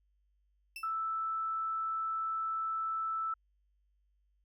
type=tone with exponential decay; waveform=35% pulse; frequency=2662 Hz; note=E7; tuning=16 cents sharp; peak=-37 dBFS; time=0.76-0.94 s; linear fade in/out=2 ms; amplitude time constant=39 ms
type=tone; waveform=sine; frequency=1318.5 Hz; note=E6; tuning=in tune; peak=-32 dBFS; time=0.83-3.34 s; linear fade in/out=5 ms
effects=added 50 Hz sine -70 dBFS peak until 4.44 s